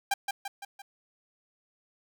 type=tone with echo; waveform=sawtooth; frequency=795 Hz; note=G5; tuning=24 cents sharp; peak=-20 dBFS; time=0.11-0.14 s; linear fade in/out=5 ms; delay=170 ms; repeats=4; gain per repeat=-5 dB; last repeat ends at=0.82 s; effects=none